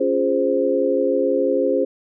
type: chord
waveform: sine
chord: Db major seventh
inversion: none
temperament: equal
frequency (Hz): 277.2 / 349.2 / 415.3 / 523.3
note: Db4 / F4 / Ab4 / C5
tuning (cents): 0 / 0 / 0 / 0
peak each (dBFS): -23 / -24 / -22 / -19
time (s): 0-1.85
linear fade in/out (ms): 10
effects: none